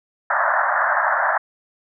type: band-pass noise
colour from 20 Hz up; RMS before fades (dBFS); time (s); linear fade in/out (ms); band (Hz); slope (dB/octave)
white; -19; 0.3-1.38; 5; 590 to 1800; 96
effects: none